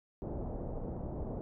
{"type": "low-pass noise", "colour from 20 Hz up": "pink", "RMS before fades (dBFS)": -39, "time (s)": [0.22, 1.41], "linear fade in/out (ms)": 0, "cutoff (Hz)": 710, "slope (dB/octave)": 24, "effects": []}